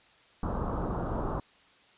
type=low-pass noise; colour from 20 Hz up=pink; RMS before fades=-32 dBFS; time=0.43-1.4 s; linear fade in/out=2 ms; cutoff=1300 Hz; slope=48 dB/octave; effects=white hiss -60 dBFS RMS until 1.97 s + resampled to 8000 Hz